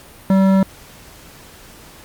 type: tone with hard clipping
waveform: sine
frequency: 192.3 Hz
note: G3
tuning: 33 cents flat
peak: -12 dBFS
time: 0.3-0.63 s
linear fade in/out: 2 ms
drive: 13 dB
effects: pink hiss -42 dBFS RMS until 2.04 s + Opus 48 kbps